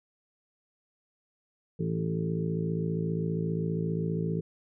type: harmonic tone with a mistuned harmonic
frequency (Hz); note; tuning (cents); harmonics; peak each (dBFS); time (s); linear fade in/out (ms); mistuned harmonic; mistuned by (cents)
55; A1; 0; 2 / 3 / 4 / 5 / 6 / 7 / 8; -37 / -29 / -40 / -43 / -41 / -38 / -37; 1.79-4.41; 10; 7; +33
effects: none